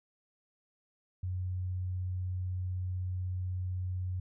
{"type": "tone", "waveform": "sine", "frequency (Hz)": 91.6, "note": "F#2", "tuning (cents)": -17, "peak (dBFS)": -32, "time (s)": [1.23, 4.2], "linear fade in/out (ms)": 5, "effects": []}